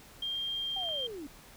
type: tone with pitch glide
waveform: sine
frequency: 3198 to 3176 Hz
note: G7 to G7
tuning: +34 to +22 cents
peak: -32 dBFS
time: 0.22-1.07 s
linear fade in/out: 5 ms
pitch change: -12 cents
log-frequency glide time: 0.59-0.89 s
type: linear sweep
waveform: sine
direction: down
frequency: 784 to 267.6 Hz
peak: -39 dBFS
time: 0.76-1.27 s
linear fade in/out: 5 ms
type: clicks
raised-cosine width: 0.5 ms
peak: -37 dBFS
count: 2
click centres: 0.833 / 0.888 s
effects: pink hiss -54 dBFS RMS until 1.56 s